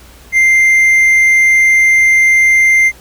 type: tone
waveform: triangle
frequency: 2093 Hz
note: C7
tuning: in tune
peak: -4 dBFS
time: 0.32-2.92 s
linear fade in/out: 50 ms
effects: added 60 Hz sine -39 dBFS peak until 3 s + pink hiss -41 dBFS RMS until 3 s